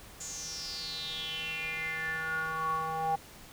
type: tone with band-pass filter sweep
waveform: square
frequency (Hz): 160.1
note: D#3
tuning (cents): +50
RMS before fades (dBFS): -35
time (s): 0.2-3.16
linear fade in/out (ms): 10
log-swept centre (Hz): 7100 to 800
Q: 7.8
effects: pink hiss -51 dBFS RMS until 3.52 s